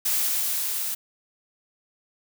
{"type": "noise with level ramp", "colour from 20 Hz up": "blue", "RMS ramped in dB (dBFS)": [-23, -29], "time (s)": [0.05, 0.95], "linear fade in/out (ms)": 10, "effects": []}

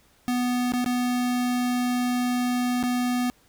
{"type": "tone with dropouts", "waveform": "square", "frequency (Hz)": 246.9, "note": "B3", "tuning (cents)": 0, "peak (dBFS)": -23, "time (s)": [0.28, 3.3], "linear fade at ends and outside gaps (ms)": 0, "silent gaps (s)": [[0.721, 0.736], [0.844, 0.861], [2.828, 2.836]], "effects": ["pink hiss -60 dBFS RMS until 3.48 s"]}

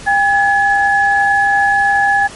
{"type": "tone pair together", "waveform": "sine", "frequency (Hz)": [802, 1699.4], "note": ["G5", "G#6"], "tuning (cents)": [39, 39], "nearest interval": "octave + minor second", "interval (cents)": 1300, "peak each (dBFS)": -12, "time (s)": [0.06, 2.28], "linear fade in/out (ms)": 20, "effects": ["pink hiss -33 dBFS RMS until 2.35 s", "MP3 48 kbps"]}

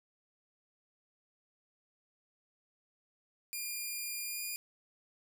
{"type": "tone with pitch glide", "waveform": "5% pulse", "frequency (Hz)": [2409, 2429], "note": ["D7", "D#7"], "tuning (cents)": [43, -42], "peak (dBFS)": -28, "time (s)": [3.53, 4.56], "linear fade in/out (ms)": 0, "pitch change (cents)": 15, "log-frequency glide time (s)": [4.26, 4.41], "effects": []}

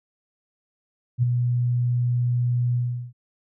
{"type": "tone with ADSR envelope", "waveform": "sine", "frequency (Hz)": 122.1, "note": "B2", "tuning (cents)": -19, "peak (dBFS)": -14, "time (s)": [1.18, 3.13], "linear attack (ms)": 48, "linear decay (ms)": 10, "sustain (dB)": -5, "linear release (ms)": 380, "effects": []}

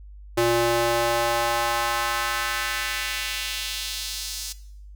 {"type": "tone with high-pass filter sweep", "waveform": "square", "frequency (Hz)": 117.5, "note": "A#2", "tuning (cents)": 14, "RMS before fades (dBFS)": -25, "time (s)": [0.37, 4.53], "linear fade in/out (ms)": 10, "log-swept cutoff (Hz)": [340, 5600], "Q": 1.4, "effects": ["noise-tail reverb RT60 0.7 s tail -17 dB re dry", "added 50 Hz sine -40 dBFS peak until 4.95 s"]}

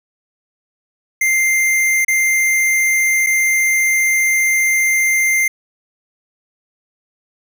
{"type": "tone with dropouts", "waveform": "square", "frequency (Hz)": 2095, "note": "C7", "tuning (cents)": 2, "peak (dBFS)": -13, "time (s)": [1.21, 5.48], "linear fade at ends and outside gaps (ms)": 5, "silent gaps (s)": [[2.048, 2.081], [3.264, 3.268]], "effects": []}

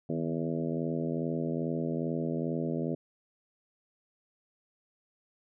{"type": "harmonic tone with a mistuned harmonic", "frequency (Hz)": 82.41, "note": "E2", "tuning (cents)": 0, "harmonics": [2, 3, 4, 5, 6, 7, 8], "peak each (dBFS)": [-34, -34, -37, -38, -41, -41, -44], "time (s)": [0.09, 2.95], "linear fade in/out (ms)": 5, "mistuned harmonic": 2, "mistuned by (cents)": -73, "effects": []}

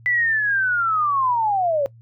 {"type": "linear sweep", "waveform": "sine", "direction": "down", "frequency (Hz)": [1996, 540], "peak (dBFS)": -17, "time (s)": [0.06, 1.86], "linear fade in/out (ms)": 0, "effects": ["noise-tail reverb RT60 0.1 s tail -21 dB re dry", "added 115 Hz sine -44 dBFS peak until 2.01 s"]}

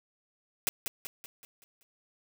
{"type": "noise with echo", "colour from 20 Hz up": "white", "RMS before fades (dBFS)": -28, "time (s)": [0.67, 0.69], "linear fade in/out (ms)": 0, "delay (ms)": 190, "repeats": 6, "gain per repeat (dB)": -6, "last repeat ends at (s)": 1.83, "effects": []}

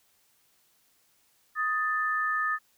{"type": "tone pair together", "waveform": "sine", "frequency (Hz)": [1249.5, 1767], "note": ["D#6", "A6"], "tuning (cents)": [7, 7], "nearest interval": "tritone", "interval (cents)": 600, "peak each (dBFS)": -28, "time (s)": [1.55, 2.59], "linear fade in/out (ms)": 50, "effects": ["white hiss -67 dBFS RMS until 2.77 s"]}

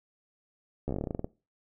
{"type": "slowing click train", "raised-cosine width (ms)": 2, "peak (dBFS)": -19, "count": 14, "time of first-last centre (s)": [0.88, 1.244], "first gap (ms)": 13, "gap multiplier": 1.12, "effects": ["noise-tail reverb RT60 0.3 s tail -21 dB re dry"]}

